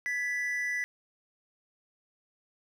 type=tone pair together; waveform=triangle; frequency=1689.3 / 1975.5 Hz; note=G#6 / B6; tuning=+29 / 0 cents; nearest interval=minor third; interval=271 cents; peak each=-36 / -28 dBFS; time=0.06-0.84 s; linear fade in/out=0 ms; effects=none